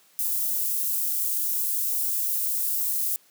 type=high-pass noise; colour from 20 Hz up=white; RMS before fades=-26 dBFS; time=0.19-3.16 s; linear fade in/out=0 ms; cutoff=12000 Hz; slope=12 dB/octave; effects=white hiss -59 dBFS RMS until 3.3 s + high-pass 150 Hz 12 dB/octave